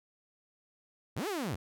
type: linear two-way sweep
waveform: sawtooth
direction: up then down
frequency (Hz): 69.3 to 440 to 69.3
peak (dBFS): -29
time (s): 1.16-1.56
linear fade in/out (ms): 10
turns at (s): 1.28
effects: none